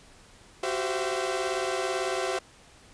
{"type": "tone cluster", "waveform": "sawtooth", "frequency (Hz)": [369.3, 387.3, 519, 672], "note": ["F#4", "G4", "C5", "E5"], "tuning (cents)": [-3, -21, -14, 33], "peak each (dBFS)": -29, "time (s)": [0.63, 2.39], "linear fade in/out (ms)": 5, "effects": ["pink hiss -54 dBFS RMS until 2.93 s", "resampled to 22050 Hz"]}